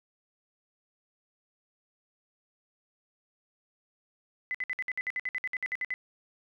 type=tone bursts; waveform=sine; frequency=2014 Hz; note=B6; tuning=33 cents sharp; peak=-29 dBFS; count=16; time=4.51-5.94 s; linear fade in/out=0 ms; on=35 ms; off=58 ms; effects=none